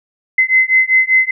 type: beating tone pair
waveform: sine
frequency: 2049 / 2054.1 Hz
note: C7 / C7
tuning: -37 / -32 cents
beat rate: 5.1 Hz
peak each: -12 dBFS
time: 0.38-1.31 s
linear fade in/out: 5 ms
effects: none